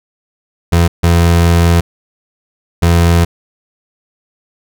30% pulse tone bursts at uneven times, 85 Hz, F2, 46 cents flat, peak -4 dBFS, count 3, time 0.72-0.88 / 1.03-1.81 / 2.82-3.25 s, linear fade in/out 10 ms, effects none

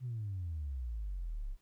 sine exponential sweep, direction down, 130.81 to 31.5 Hz, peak -35 dBFS, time 0-1.57 s, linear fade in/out 50 ms, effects tanh soft clip ceiling -32 dBFS + pink hiss -75 dBFS RMS until 1.61 s

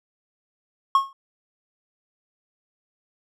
triangle tone with exponential decay, 1089 Hz, C#6, 31 cents flat, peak -9 dBFS, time 0.95-1.13 s, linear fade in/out 2 ms, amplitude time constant 39 ms, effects none

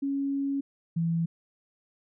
sine tone pair in turn, 277.2 / 166.42 Hz, C#4 / E3, 0 / +17 cents, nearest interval major sixth, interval 883 cents, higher first, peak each -26 / -24 dBFS, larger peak second, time 0.02-0.61 / 0.96-1.26 s, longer first, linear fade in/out 10 ms, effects none

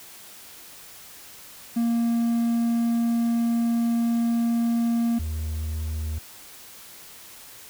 triangle tone pair in turn, 233.1 / 78.04 Hz, A#3 / D#2, 0 / +6 cents, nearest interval octave + perfect fifth, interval 1894 cents, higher first, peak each -18 / -24 dBFS, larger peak first, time 1.76-5.19 / 5.19-6.19 s, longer first, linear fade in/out 10 ms, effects white hiss -45 dBFS RMS until 7.69 s

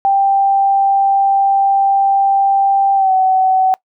sine tone with pitch glide, 787 to 755.4 Hz, G5 to F#5, +7 to +36 cents, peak -9 dBFS, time 0.05-3.74 s, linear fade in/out 0 ms, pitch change -71 cents, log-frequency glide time 2.95-3.12 s, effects noise-tail reverb RT60 0.1 s tail -24 dB re dry

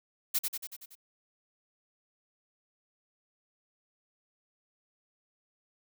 blue noise with echo, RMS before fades -28 dBFS, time 0.34-0.39 s, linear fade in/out 10 ms, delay 94 ms, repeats 6, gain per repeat -4 dB, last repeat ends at 0.954 s, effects none

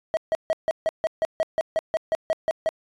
triangle tone bursts, 641 Hz, E5, 49 cents flat, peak -17 dBFS, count 15, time 0.14-2.69 s, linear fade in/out 0 ms, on 30 ms, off 150 ms, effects resampled to 24000 Hz

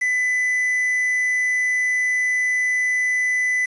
triangle tone with quantisation, 2000 Hz, B6, 21 cents sharp, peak -16 dBFS, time 0.01-3.66 s, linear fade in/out 10 ms, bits 6, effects resampled to 24000 Hz

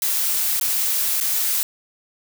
blue noise with dropouts, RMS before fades -21 dBFS, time 0.02-1.63 s, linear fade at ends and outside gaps 1 ms, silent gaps 0.598-0.611 / 1.202-1.21 s, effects none

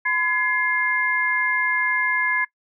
sine tone cluster, 1012 / 1690 / 2112 Hz, B5 / G#6 / C7, +42 / +30 / +16 cents, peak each -27 / -21 / -23 dBFS, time 0.05-2.45 s, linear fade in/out 10 ms, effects noise-tail reverb RT60 0.1 s tail -22 dB re dry

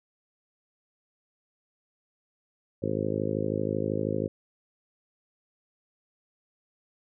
harmonic tone, 52.8 Hz, G#1, 29 cents sharp, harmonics 2 / 3 / 4 / 5 / 6 / 7 / 8 / 9 / 10, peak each -35 / -35 / -35 / -35 / -35 / -35 / -35 / -35 / -35 dBFS, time 2.82-4.28 s, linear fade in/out 10 ms, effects none

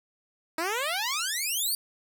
10% pulse exponential sweep, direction up, 311.5 to 4766 Hz, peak -19 dBFS, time 0.58-1.75 s, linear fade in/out 2 ms, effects none

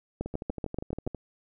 two click trains, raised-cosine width 2 ms, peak -17 / -22 dBFS, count 7 / 12, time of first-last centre 0.21-1.075 / 0.26-1.147 s, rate 6.94 / 12.4 Hz, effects none

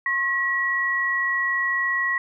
sine tone pair together, 1078.6 / 1918 Hz, C#6 / A#6, -48 / +49 cents, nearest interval minor seventh, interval 997 cents, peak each -28 / -21 dBFS, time 0.06-2.18 s, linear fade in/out 2 ms, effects none

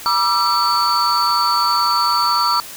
sine tone cluster, 960 / 1183 / 1345 / 4512 Hz, B5 / D6 / E6 / C#8, -49 / +12 / +34 / +30 cents, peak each -18 dBFS, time 0.06-2.6 s, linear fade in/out 0 ms, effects tanh soft clip ceiling -8 dBFS + white hiss -34 dBFS RMS until 2.76 s

